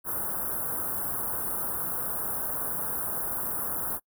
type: band-stop noise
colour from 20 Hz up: white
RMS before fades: -31 dBFS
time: 0.04-4 s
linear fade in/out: 50 ms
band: 1500 to 10000 Hz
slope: 48 dB/octave
effects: noise-tail reverb RT60 0.1 s tail -26 dB re dry